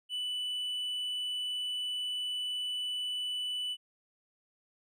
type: tone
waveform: triangle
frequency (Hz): 2979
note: F#7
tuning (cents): +11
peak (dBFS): -31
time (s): 0.09-3.77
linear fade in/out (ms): 50
effects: none